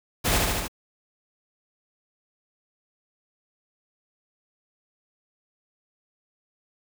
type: noise with echo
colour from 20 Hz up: pink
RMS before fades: -23 dBFS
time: 0.24-0.39 s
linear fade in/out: 20 ms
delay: 73 ms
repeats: 4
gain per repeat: -2 dB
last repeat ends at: 0.682 s
effects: none